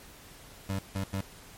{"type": "tone bursts at uneven times", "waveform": "25% pulse", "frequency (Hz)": 97, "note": "G2", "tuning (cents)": -18, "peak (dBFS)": -26, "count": 3, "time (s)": [[0.69, 0.79], [0.95, 1.04], [1.13, 1.21]], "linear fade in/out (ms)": 5, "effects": ["pink hiss -51 dBFS RMS until 1.57 s", "MP3 64 kbps"]}